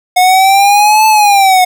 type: exponential two-way sweep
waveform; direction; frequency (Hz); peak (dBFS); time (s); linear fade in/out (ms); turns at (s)
square; up then down; 725 to 876 to 725; -5; 0.16-1.65; 10; 1.07
effects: 7-bit